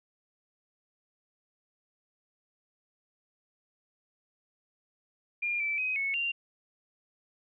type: tone with pitch steps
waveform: sine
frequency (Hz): 2408 / 2324 / 2521 / 2203 / 2776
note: D7 / D7 / D#7 / C#7 / F7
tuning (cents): +43 / -19 / +22 / -11 / -11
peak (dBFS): -28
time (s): 5.42-6.32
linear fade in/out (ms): 10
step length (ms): 180
effects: none